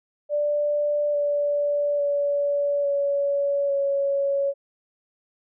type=tone with pitch steps; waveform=sine; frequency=588 / 580.2 / 572.6 / 565 / 557.6 Hz; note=D5 / D5 / D5 / C#5 / C#5; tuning=+2 / -21 / -44 / +33 / +10 cents; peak=-20 dBFS; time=0.29-4.54 s; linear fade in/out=50 ms; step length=850 ms; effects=none